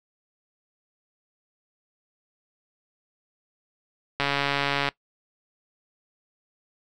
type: click train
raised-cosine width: 0.3 ms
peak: -8 dBFS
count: 98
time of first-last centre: 4.2-4.888 s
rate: 141 Hz
effects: noise-tail reverb RT60 0.1 s tail -20 dB re dry